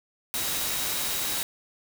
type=tone in noise; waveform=sine; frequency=3829 Hz; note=A#7; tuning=46 cents sharp; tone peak=-38 dBFS; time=0.34-1.43 s; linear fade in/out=0 ms; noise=white; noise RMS=-29 dBFS; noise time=0.34-1.43 s; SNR=-12 dB; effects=none